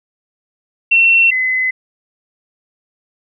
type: tone pair in turn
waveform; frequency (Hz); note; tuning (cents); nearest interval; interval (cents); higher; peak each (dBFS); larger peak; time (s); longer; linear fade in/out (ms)
sine; 2711 / 2031; E7 / B6; +48 / +48; perfect fourth; 500; first; -7 / -13; first; 0.91-1.31 / 1.31-1.71; neither; 10
effects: none